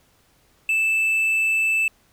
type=tone; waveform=triangle; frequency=2637 Hz; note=E7; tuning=in tune; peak=-16 dBFS; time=0.69-1.88 s; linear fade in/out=2 ms; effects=pink hiss -60 dBFS RMS until 2.12 s